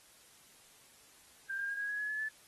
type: tone with pitch steps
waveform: sine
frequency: 1584 / 1605.2 / 1626.7 / 1648.4 / 1670.5 / 1692.8 / 1715.4 / 1738.4 Hz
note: G6 / G6 / G#6 / G#6 / G#6 / G#6 / A6 / A6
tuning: +18 / +41 / -36 / -13 / +10 / +33 / -44 / -21 cents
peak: -34 dBFS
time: 1.49-2.29 s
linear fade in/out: 10 ms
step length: 100 ms
effects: white hiss -61 dBFS RMS until 2.47 s + AAC 32 kbps